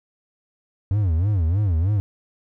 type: tone with vibrato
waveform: triangle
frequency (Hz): 91.7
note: F#2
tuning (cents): -15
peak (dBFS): -15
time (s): 0.91-2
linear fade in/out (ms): 0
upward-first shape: sine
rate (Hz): 3.2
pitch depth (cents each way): 260
effects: none

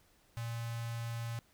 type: tone with notch filter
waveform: square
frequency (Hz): 116.54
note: A#2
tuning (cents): 0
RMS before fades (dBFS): -39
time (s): 0.37-1.39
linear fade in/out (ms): 0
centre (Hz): 350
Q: 0.59
effects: pink hiss -68 dBFS RMS until 1.53 s

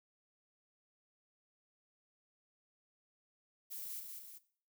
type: noise with echo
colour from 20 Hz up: violet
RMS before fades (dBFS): -45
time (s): 3.7-4.01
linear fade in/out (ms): 20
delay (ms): 190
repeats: 2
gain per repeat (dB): -4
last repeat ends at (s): 4.39
effects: noise-tail reverb RT60 0.5 s tail -17 dB re dry

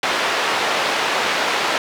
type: band-pass noise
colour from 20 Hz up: pink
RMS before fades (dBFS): -20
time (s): 0.03-1.78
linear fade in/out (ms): 2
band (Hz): 540 to 3800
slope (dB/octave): 12
effects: none

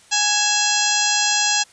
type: harmonic tone with a mistuned harmonic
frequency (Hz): 830.6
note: G#5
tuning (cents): 0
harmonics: 1 / 2 / 3 / 4 / 5 / 6 / 7 / 8 / 9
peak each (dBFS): -25 / -25 / -25 / -25 / -25 / -25 / -25 / -25 / -25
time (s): 0.11-1.64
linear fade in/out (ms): 20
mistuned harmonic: 3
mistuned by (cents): +110
effects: white hiss -50 dBFS RMS until 1.72 s + resampled to 22050 Hz

